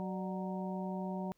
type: harmonic tone with a mistuned harmonic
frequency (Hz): 186.3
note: F#3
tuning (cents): +12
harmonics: 1 / 2 / 3 / 4 / 5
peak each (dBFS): -37 / -45 / -45 / -46 / -46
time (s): 0-1.32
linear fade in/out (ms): 0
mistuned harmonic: 3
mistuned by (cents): +98
effects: pink hiss -75 dBFS RMS until 1.37 s